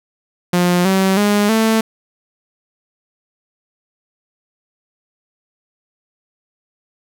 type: tone with pitch steps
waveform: sawtooth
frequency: 177.3 / 191.13 / 206 / 222.1 Hz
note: F3 / G3 / G#3 / A3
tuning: +26 / -44 / -14 / +16 cents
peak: -8 dBFS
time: 0.53-1.81 s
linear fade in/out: 5 ms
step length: 320 ms
effects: none